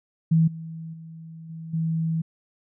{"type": "tone with level steps", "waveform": "sine", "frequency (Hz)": 162.4, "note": "E3", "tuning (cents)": -26, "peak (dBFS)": [-15, -33, -38, -34, -22], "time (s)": [0.31, 2.22], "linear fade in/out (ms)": 10, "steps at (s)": [0.47, 0.93, 1.49, 1.73], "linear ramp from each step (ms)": 10, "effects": []}